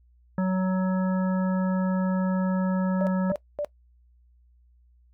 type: harmonic tone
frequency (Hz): 186.6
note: F#3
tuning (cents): +15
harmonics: 1 / 3 / 5 / 7 / 9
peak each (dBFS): -22 / -32 / -36 / -39 / -41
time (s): 0.38-3.32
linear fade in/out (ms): 2
type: tone bursts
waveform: sine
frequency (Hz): 587.3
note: D5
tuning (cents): 0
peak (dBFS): -25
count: 3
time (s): 3.01-3.647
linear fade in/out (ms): 0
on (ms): 59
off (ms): 230
effects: noise-tail reverb RT60 0.1 s tail -19 dB re dry + added 60 Hz sine -56 dBFS peak until 5.13 s